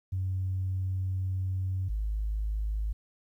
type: tone pair in turn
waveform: sine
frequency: 93.8 / 52.64 Hz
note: F#2 / G#1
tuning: +24 / +24 cents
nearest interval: minor seventh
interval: 1000 cents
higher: first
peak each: -27 dBFS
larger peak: neither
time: 0.12-1.89 / 1.89-2.93 s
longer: first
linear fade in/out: 10 ms
effects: tanh soft clip ceiling -23 dBFS + 11-bit